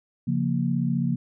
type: chord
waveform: sine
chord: Bb minor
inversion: first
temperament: equal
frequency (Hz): 138.59 / 174.61 / 233.1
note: Db3 / F3 / Bb3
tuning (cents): 0 / 0 / 0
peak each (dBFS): -26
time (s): 0.27-1.16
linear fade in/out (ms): 10
effects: none